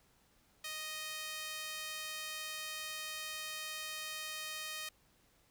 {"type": "tone with high-pass filter", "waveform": "sawtooth", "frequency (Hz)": 622.3, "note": "D#5", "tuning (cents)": 0, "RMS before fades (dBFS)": -43, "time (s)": [0.64, 4.89], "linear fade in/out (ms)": 5, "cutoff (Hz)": 2200, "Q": 0.89, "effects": ["pink hiss -70 dBFS RMS until 5.5 s"]}